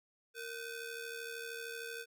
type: ring-modulated tone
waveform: sawtooth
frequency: 999 Hz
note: B5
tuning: 20 cents sharp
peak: -35 dBFS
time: 0.34-2.06 s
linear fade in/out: 50 ms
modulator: 536 Hz
effects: none